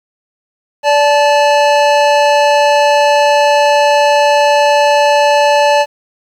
square tone pair together, 580.7 / 870 Hz, D5 / A5, -20 / -20 cents, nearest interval perfect fifth, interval 700 cents, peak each -10 / -11 dBFS, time 0.83-5.86 s, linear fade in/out 50 ms, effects low-pass 5000 Hz 12 dB/octave + 7-bit

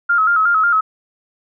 sine tone with vibrato, 1341 Hz, E6, 29 cents sharp, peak -11 dBFS, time 0.09-0.81 s, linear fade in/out 10 ms, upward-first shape square, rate 5.5 Hz, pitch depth 75 cents each way, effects none

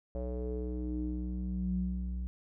square tone with low-pass filter sweep, 61.74 Hz, B1, in tune, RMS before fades -35 dBFS, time 0.15-2.27 s, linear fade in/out 0 ms, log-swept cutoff 560 to 130 Hz, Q 5.6, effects none

